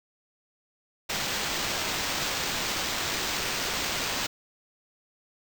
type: noise with sample-and-hold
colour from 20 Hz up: blue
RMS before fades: -30 dBFS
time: 1.09-4.27 s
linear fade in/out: 10 ms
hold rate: 11025 Hz
effects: none